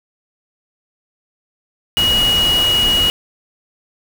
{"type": "tone in noise", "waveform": "sine", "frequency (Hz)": 2900, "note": "F#7", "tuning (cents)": -35, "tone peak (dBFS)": -12, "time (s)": [1.97, 3.1], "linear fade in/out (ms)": 0, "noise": "pink", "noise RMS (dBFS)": -22, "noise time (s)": [1.97, 3.1], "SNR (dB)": 7, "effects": []}